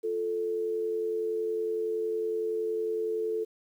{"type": "tone pair together", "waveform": "sine", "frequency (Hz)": [349.2, 440], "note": ["F4", "A4"], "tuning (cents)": [0, 0], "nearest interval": "major third", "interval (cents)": 400, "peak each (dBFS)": [-36, -28], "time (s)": [0.03, 3.45], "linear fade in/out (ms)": 20, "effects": ["10-bit"]}